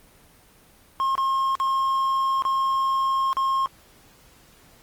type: tone with dropouts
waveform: triangle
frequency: 1072 Hz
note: C6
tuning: 42 cents sharp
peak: -18 dBFS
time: 1-3.66 s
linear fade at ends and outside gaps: 0 ms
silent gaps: 1.153-1.179 / 1.553-1.6 / 2.422-2.451 / 3.33-3.369 s
effects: pink hiss -54 dBFS RMS until 4.82 s + Opus 24 kbps